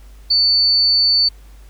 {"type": "tone", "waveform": "sine", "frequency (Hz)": 4500, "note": "C#8", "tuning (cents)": 25, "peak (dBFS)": -11, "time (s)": [0.3, 1.29], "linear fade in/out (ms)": 10, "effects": ["added 50 Hz sine -38 dBFS peak until 1.69 s", "pink hiss -52 dBFS RMS until 1.69 s"]}